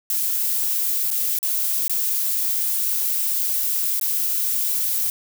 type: noise with dropouts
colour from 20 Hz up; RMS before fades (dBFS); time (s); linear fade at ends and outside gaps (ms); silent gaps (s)
violet; -22; 0.1-5.1; 1; 1.105-1.112 / 1.388-1.429 / 1.88-1.896 / 3.997-4.012
effects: none